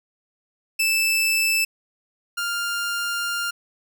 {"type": "tone pair in turn", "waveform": "sawtooth", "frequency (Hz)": [2637, 1400.5], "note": ["E7", "F6"], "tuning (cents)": [0, 4], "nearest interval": "major seventh", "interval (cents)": 1096, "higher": "first", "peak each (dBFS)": [-15, -20], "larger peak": "first", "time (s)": [[0.79, 1.65], [2.37, 3.51]], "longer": "second", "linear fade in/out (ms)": 10, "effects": []}